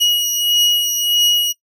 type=beating tone pair; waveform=30% pulse; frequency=2900 / 2901.6 Hz; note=F#7 / F#7; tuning=-35 / -34 cents; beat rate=1.6 Hz; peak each=-16 / -12 dBFS; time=0-1.53 s; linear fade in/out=20 ms; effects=noise-tail reverb RT60 0.1 s tail -20 dB re dry